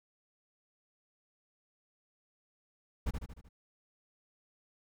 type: noise with echo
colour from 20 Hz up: brown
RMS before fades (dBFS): -30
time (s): 3.06-3.11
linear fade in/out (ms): 10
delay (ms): 76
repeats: 5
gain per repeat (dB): -5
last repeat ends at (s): 3.49
effects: none